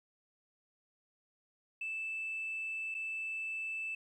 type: tone with dropouts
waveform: sine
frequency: 2637 Hz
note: E7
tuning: in tune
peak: -35 dBFS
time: 1.81-3.95 s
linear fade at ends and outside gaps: 5 ms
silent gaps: 2.944-2.948 s
effects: tanh soft clip ceiling -32 dBFS + 12-bit